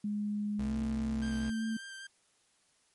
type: tone with pitch glide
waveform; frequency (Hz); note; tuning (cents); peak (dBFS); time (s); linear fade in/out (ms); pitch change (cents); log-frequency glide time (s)
sine; 207.7 to 222.6; G#3 to A3; 0 to +20; -31; 0.04-1.77; 5; +120; 0.59-0.76
type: tone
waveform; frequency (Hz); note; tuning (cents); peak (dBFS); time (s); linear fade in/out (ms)
35% pulse; 65.41; C2; 0; -36; 0.59-1.5; 5
type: tone with vibrato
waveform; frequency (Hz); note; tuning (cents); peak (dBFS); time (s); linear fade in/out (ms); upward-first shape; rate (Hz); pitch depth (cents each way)
sawtooth; 1578; G6; +11; -40; 1.22-2.07; 5; sine; 5.1; 14
effects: white hiss -70 dBFS RMS until 2.94 s + MP3 48 kbps